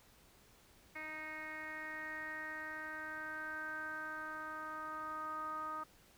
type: tone with low-pass filter sweep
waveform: 10% pulse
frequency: 311.1 Hz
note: D#4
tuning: in tune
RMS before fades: -44 dBFS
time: 0.95-5.84 s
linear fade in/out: 10 ms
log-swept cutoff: 2200 to 1200 Hz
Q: 7.4
effects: pink hiss -65 dBFS RMS until 6.17 s